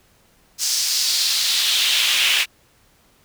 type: noise with high-pass filter sweep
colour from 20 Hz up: brown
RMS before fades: -19 dBFS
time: 0.58-2.46 s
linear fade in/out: 50 ms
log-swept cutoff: 5700 to 2600 Hz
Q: 2.6
effects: pink hiss -57 dBFS RMS until 3.24 s